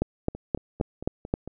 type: two click trains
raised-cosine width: 2 ms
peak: -23 / -10 dBFS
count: 6 / 6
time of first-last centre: 0.35-1.476 / 0.02-1.339 s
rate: 4.44 / 3.79 Hz
effects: none